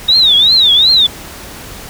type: tone with vibrato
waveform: sine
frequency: 3729 Hz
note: A#7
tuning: in tune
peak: -5 dBFS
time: 0.08-1.07 s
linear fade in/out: 10 ms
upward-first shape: triangle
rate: 2.7 Hz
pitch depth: 230 cents each way
effects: pink hiss -30 dBFS RMS until 1.89 s